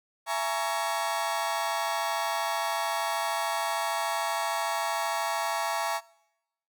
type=chord; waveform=35% pulse; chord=A# half-diminished seventh; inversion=second; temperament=just; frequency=671.3 / 839.1 / 932.3 / 1118.8 Hz; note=E5 / G#5 / A#5 / C#6; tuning=+31 / +18 / 0 / +16 cents; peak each=-32 / -31 / -31 / -32 dBFS; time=0.26-6.01 s; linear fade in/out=50 ms; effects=noise-tail reverb RT60 0.9 s tail -23 dB re dry

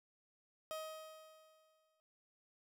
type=tone with exponential decay; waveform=30% pulse; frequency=630 Hz; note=D#5; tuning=21 cents sharp; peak=-38 dBFS; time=0.71-2 s; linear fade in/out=0 ms; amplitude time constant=280 ms; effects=none

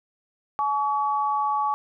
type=tone pair together; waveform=sine; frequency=850 / 1134.6 Hz; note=G#5 / C#6; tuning=+40 / +40 cents; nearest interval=perfect fourth; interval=500 cents; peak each=-24 dBFS; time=0.59-1.74 s; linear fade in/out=0 ms; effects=none

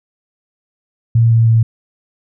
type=tone with pitch steps; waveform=sine; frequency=115.4 / 114.4 / 113.42 Hz; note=A#2 / A#2 / A#2; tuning=-17 / -32 / -47 cents; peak=-7 dBFS; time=1.15-1.63 s; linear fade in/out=5 ms; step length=160 ms; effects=none

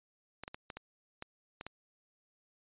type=clicks; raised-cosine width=0.3 ms; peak=-26 dBFS; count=8; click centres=0.436 / 0.479 / 0.545 / 0.702 / 0.77 / 1.224 / 1.611 / 1.666 s; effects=resampled to 8000 Hz

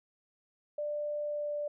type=tone with pitch glide; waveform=sine; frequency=592 to 588.6 Hz; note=D5 to D5; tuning=+14 to +4 cents; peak=-32 dBFS; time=0.78-1.68 s; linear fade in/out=5 ms; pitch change=-10 cents; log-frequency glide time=1.22-1.55 s; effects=none

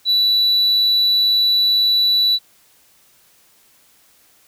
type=tone; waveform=sine; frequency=3951 Hz; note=B7; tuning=in tune; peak=-10 dBFS; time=0.05-2.39 s; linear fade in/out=50 ms; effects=tanh soft clip ceiling -11 dBFS + white hiss -54 dBFS RMS until 4.47 s

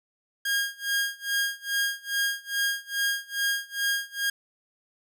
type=tone with tremolo; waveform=sawtooth; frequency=1624 Hz; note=G#6; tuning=39 cents flat; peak=-19 dBFS; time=0.45-4.3 s; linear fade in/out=5 ms; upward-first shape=sine; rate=2.4 Hz; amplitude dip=95%; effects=none

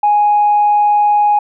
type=tone; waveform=sine; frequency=830.6 Hz; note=G#5; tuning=in tune; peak=-7 dBFS; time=0.03-1.39 s; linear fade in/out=5 ms; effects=tanh soft clip ceiling -4 dBFS

